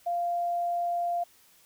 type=tone; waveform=sine; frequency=695 Hz; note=F5; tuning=9 cents flat; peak=-26 dBFS; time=0.06-1.24 s; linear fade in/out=10 ms; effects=white hiss -60 dBFS RMS until 1.65 s